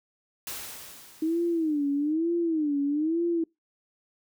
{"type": "noise with exponential decay", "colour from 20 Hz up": "white", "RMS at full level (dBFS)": -35, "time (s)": [0.47, 2.13], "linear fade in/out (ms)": 1, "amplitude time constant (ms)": 360}
{"type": "tone with vibrato", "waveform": "sine", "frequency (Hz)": 311.1, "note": "D#4", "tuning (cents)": 0, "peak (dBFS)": -23, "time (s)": [1.22, 3.44], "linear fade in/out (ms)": 5, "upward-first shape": "sine", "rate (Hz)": 1.1, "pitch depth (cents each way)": 170}
{"effects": ["noise-tail reverb RT60 0.2 s tail -26 dB re dry"]}